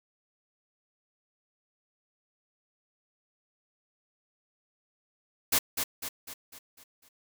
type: noise with echo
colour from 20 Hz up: white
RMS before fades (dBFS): -24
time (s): 5.52-5.59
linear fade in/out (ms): 10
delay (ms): 250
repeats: 6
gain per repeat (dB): -6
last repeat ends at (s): 7.09
effects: none